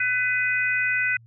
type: harmonic tone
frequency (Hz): 500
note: B4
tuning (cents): +21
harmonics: 3 / 4 / 5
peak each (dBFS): -24 / -25 / -26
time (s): 0-1.17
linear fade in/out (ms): 5
effects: added 115 Hz sine -48 dBFS peak until 1.26 s